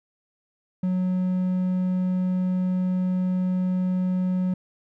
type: tone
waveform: triangle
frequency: 183.6 Hz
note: F#3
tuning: 13 cents flat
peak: -19 dBFS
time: 0.83-4.54 s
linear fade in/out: 5 ms
effects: none